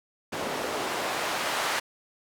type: noise with band-pass filter sweep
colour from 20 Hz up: white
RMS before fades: -30 dBFS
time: 0.32-1.8 s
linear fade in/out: 10 ms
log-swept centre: 410 to 1100 Hz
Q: 0.74
effects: none

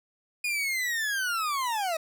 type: linear sweep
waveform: 40% pulse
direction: down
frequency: 2463 to 622.3 Hz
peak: -26 dBFS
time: 0.44-1.97 s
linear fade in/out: 5 ms
effects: none

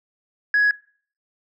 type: tone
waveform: sine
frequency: 1672 Hz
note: G#6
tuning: 11 cents sharp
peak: -13 dBFS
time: 0.54-0.71 s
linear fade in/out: 2 ms
effects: noise-tail reverb RT60 0.5 s tail -23 dB re dry + tanh soft clip ceiling -12 dBFS

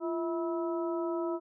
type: harmonic tone with a mistuned harmonic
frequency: 325.1 Hz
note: E4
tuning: 24 cents flat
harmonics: 1 / 2 / 3 / 4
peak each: -31 / -37 / -41 / -43 dBFS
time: 0-1.4 s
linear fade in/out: 50 ms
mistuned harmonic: 1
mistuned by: +90 cents
effects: none

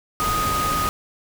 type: tone in noise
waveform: sine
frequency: 1244.5 Hz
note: D#6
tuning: in tune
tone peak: -21 dBFS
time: 0.2-0.89 s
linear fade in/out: 0 ms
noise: pink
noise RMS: -26 dBFS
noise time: 0.2-0.89 s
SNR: +2 dB
effects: none

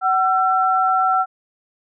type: tone pair together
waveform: sine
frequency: 753.2 / 1346 Hz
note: F#5 / E6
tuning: +31 / +36 cents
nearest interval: minor seventh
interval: 1005 cents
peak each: -17 dBFS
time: 0.01-1.26 s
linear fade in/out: 50 ms
effects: none

